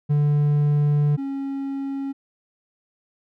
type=tone pair in turn; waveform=triangle; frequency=146.83 / 274.2 Hz; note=D3 / C#4; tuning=0 / -19 cents; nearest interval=major seventh; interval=1081 cents; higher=second; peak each=-14 / -23 dBFS; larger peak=first; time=0.09-1.17 / 1.17-2.13 s; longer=first; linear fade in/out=20 ms; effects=none